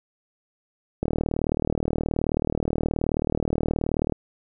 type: click train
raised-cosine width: 2 ms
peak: -10 dBFS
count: 121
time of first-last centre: 1.03-4.123 s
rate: 38.8 Hz
effects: none